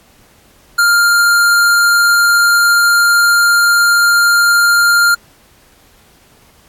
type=tone with vibrato; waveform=square; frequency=1400 Hz; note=F6; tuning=4 cents sharp; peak=-8 dBFS; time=0.78-5.15 s; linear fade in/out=10 ms; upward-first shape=square; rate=20 Hz; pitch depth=9 cents each way; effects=pink hiss -48 dBFS RMS until 6.68 s + AAC 64 kbps